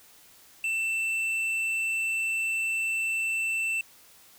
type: tone with tanh clipping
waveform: sine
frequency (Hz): 2670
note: E7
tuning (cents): +22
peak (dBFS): -27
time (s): 0.64-3.81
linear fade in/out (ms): 2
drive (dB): 7
effects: white hiss -55 dBFS RMS until 4.38 s